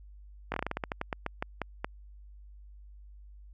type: slowing click train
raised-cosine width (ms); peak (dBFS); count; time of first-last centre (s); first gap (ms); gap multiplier
0.5; -16; 16; 0.52-1.845; 20; 1.19
effects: added 50 Hz sine -48 dBFS peak until 3.53 s